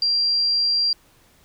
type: tone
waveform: sine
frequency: 4746 Hz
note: D8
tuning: 17 cents sharp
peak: -17 dBFS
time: 0.02-0.93 s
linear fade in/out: 2 ms
effects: pink hiss -56 dBFS RMS until 1.44 s